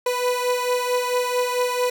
30% pulse beating tone pair, 493.9 / 498.4 Hz, B4 / B4, 0 / +16 cents, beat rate 4.5 Hz, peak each -19 / -23 dBFS, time 0.06-1.9 s, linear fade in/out 5 ms, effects none

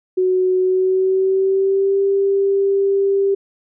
sine tone with pitch glide, 370 to 394.3 Hz, F#4 to G4, 0 to +10 cents, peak -13 dBFS, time 0.17-3.35 s, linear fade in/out 10 ms, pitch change +110 cents, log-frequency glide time 0.59-2.01 s, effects none

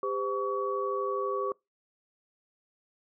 sine tone cluster, 399.8 / 512 / 1130 Hz, G4 / C5 / C#6, +34 / -38 / +33 cents, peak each -32 / -34 / -32 dBFS, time 0.03-1.52 s, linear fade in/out 2 ms, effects noise-tail reverb RT60 0.2 s tail -24 dB re dry

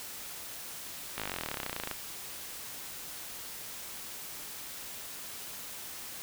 slowing click train, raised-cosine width 0.3 ms, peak -18 dBFS, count 28, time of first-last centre 1.18-1.913 s, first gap 18 ms, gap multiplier 1.03, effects white hiss -43 dBFS RMS until 6.22 s

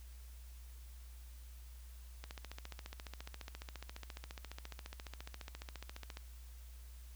click train, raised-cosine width 0.2 ms, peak -29 dBFS, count 58, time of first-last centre 2.24-6.171 s, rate 14.5 Hz, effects added 60 Hz sine -50 dBFS peak until 7.15 s + white hiss -64 dBFS RMS until 7.15 s

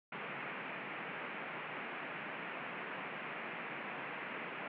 white band-pass noise, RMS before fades -44 dBFS, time 0.12-4.68 s, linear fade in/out 5 ms, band 140 to 2600 Hz, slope 48 dB/octave, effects none

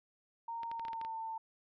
sine tone with pitch glide, 924 to 896.1 Hz, A#5 to A5, -16 to +31 cents, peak -38 dBFS, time 0.48-1.38 s, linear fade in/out 5 ms, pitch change -53 cents, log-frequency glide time 0.69-1.17 s
clicks, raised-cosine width 0.3 ms, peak -32 dBFS, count 8, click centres 0.633 / 0.715 / 0.796 / 0.851 / 0.883 / 0.932 / 1.014 / 1.049 s
effects none

